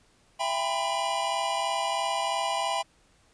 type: tone cluster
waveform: square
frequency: 666 / 798 / 969 / 1012 / 2892 Hz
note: E5 / G5 / B5 / B5 / F#7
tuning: +18 / +31 / -33 / +42 / -40 cents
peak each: -33 / -31 / -36 / -33 / -39 dBFS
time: 0.39-2.83 s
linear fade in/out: 20 ms
effects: pink hiss -63 dBFS RMS until 3.33 s + resampled to 22050 Hz